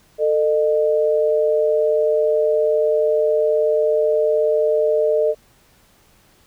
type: tone pair together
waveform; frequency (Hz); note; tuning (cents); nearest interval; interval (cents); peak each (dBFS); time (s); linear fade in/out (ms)
sine; 445.3 / 609.1; A4 / D#5; +21 / -37; perfect fourth; 542; -17; 0.18-5.35; 50
effects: pink hiss -55 dBFS RMS until 6.46 s